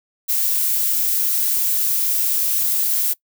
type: noise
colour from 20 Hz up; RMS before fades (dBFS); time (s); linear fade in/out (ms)
violet; -19; 0.28-3.14; 20
effects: noise-tail reverb RT60 0.1 s tail -22 dB re dry